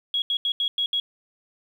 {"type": "tone bursts at uneven times", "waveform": "sine", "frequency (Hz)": 3321, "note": "G#7", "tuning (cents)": -1, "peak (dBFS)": -21, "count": 6, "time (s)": [[0.14, 0.22], [0.3, 0.37], [0.45, 0.52], [0.6, 0.68], [0.78, 0.86], [0.93, 1]], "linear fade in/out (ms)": 2, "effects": ["9-bit"]}